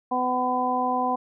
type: harmonic tone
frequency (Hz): 251.5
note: B3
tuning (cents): +32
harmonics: 1 / 2 / 3 / 4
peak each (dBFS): -29 / -31 / -25 / -26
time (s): 0.11-1.16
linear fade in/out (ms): 10
effects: none

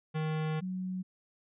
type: tone pair in turn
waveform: square / sine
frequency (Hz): 156.2 / 185.25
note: D#3 / F#3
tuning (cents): +7 / +2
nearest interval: minor third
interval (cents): 295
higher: second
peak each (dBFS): -31 / -33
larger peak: first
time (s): 0.14-0.61 / 0.61-1.03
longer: first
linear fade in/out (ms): 20
effects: resampled to 8000 Hz

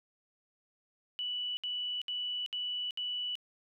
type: tone bursts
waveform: sine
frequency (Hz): 2960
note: F#7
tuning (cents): 0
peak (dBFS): -33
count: 5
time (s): 1.19-3.354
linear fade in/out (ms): 0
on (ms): 380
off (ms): 66
effects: none

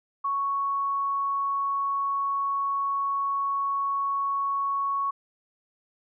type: tone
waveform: sine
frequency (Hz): 1110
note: C#6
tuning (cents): +2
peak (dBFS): -24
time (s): 0.24-5.11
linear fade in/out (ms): 10
effects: none

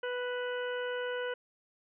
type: harmonic tone with a mistuned harmonic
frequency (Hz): 493.9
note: B4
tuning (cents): 0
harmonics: 1 / 2 / 3 / 4 / 5 / 6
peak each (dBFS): -34 / -44 / -39 / -49 / -53 / -46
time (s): 0.03-1.34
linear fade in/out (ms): 5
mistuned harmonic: 5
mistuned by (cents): +25
effects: none

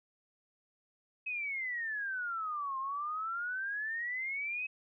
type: exponential two-way sweep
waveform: sine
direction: down then up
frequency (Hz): 2565 to 1052 to 2565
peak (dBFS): -34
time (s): 1.26-4.67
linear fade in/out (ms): 10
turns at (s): 2.78
effects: none

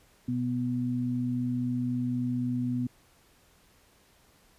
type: tone pair together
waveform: sine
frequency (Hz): 123.47 / 247.2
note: B2 / B3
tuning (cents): 0 / +2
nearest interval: octave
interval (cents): 1202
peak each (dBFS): -32 / -28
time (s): 0.28-2.87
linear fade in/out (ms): 5
effects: pink hiss -62 dBFS RMS until 4.58 s + resampled to 32000 Hz

